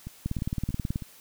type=two click trains; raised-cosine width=5 ms; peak=-16 / -24 dBFS; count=14 / 4; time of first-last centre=0.26-0.959 / 0.07-1.022 s; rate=18.6 / 3.15 Hz; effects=white hiss -53 dBFS RMS until 1.2 s